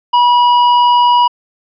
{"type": "tone with hard clipping", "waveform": "sine", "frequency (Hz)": 971, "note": "B5", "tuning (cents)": -30, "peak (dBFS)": -8, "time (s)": [0.13, 1.28], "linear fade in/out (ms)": 10, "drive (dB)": 7, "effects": ["resampled to 16000 Hz"]}